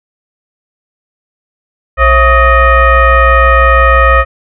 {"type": "tone with frequency modulation", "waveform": "sine", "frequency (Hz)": 659.3, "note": "E5", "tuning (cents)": 0, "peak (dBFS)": -3, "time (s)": [1.97, 4.25], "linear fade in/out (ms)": 50, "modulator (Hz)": 598, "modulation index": 2.1, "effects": []}